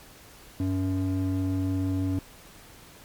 triangle ring-modulated tone, 188 Hz, F#3, 28 cents sharp, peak -19 dBFS, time 0.6-2.19 s, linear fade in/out 0 ms, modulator 92.5 Hz, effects pink hiss -50 dBFS RMS until 3.04 s + MP3 96 kbps

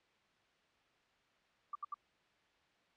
sine tone bursts, 1174.7 Hz, D6, in tune, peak -38 dBFS, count 3, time 1.73-1.943 s, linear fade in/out 5 ms, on 23 ms, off 72 ms, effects white hiss -72 dBFS RMS until 2.96 s + low-pass 3000 Hz 12 dB/octave

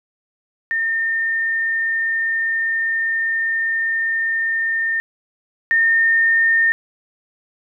sine tone pair in turn, 1815 / 1822.2 Hz, A#6 / A#6, -47 / -40 cents, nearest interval unison, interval 7 cents, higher second, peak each -17 / -12 dBFS, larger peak second, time 0.71-5 / 5.71-6.72 s, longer first, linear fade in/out 0 ms, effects none

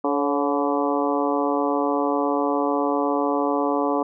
harmonic tone with a mistuned harmonic, 143.7 Hz, D3, 37 cents flat, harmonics 2 / 3 / 4 / 5 / 6 / 7 / 8, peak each -24 / -26 / -27 / -28 / -29 / -29 / -30 dBFS, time 0.04-4.03 s, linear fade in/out 5 ms, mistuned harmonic 4, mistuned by -50 cents, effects none

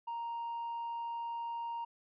sine tone with tanh clipping, 933 Hz, A#5, 1 cent sharp, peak -37 dBFS, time 0.07-1.85 s, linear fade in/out 10 ms, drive 1 dB, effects none

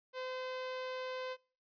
sawtooth tone, 513 Hz, C5, 34 cents flat, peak -35 dBFS, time 0.13-1.37 s, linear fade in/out 50 ms, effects noise-tail reverb RT60 0.4 s tail -24 dB re dry + resampled to 11025 Hz

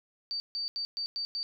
sine tone bursts at uneven times, 4613 Hz, D8, 32 cents flat, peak -31 dBFS, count 6, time 0.31-0.4 / 0.55-0.68 / 0.76-0.85 / 0.97-1.06 / 1.16-1.25 / 1.35-1.43 s, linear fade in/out 0 ms, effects none

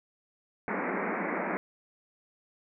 pink band-pass noise, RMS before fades -32 dBFS, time 0.68-1.57 s, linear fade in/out 0 ms, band 180 to 2300 Hz, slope 96 dB/octave, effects none

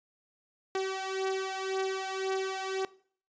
sawtooth beating tone pair, 381.6 / 383.5 Hz, G4 / G4, -47 / -38 cents, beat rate 1.9 Hz, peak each -29 / -31 dBFS, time 0.75-2.85 s, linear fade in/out 2 ms, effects noise-tail reverb RT60 0.5 s tail -20 dB re dry + resampled to 16000 Hz

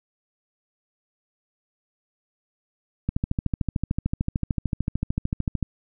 click train, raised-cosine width 5 ms, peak -11 dBFS, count 35, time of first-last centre 3.09-5.627 s, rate 13.4 Hz, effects none

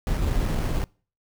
brown noise with sample-and-hold, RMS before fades -24 dBFS, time 0.07-0.84 s, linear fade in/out 0 ms, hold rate 3675 Hz, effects noise-tail reverb RT60 0.4 s tail -25 dB re dry

